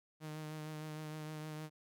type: tone with vibrato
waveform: sawtooth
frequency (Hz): 154.3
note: D#3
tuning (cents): -14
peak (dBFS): -39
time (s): 0.2-1.7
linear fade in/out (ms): 50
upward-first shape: triangle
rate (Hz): 6.5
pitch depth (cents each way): 25
effects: none